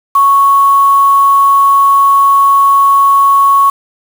sine tone with quantisation, 1108 Hz, C#6, 1 cent flat, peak -4 dBFS, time 0.15-3.7 s, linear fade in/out 5 ms, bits 4, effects none

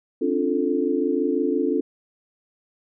sine chord, D minor seventh, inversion third, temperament equal with one note detuned, 267.9 / 293.7 / 349.2 / 440 Hz, C4 / D4 / F4 / A4, +41 / 0 / 0 / 0 cents, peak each -25 dBFS, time 0.21-1.81 s, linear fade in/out 10 ms, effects none

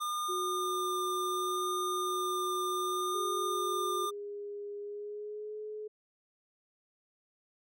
square tone with vibrato, 1208 Hz, D6, 48 cents sharp, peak -33 dBFS, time 0-4.11 s, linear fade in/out 20 ms, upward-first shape sine, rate 0.69 Hz, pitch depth 9 cents each way
sine tone, 366.1 Hz, F#4, 18 cents flat, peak -35 dBFS, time 0.28-4.07 s, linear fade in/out 20 ms
sine tone with pitch glide, 409.3 to 426.4 Hz, G#4 to G#4, -25 to +46 cents, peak -38 dBFS, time 3.14-5.88 s, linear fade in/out 10 ms, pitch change +71 cents, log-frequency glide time 4.79-5.58 s
effects none

